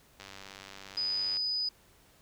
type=click train; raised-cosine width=0.2 ms; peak=-28 dBFS; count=115; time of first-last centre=0.2-1.369 s; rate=97.5 Hz
type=tone; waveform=sine; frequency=4978 Hz; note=D#8; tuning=in tune; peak=-29 dBFS; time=0.97-1.69 s; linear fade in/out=5 ms
effects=pink hiss -62 dBFS RMS until 2.21 s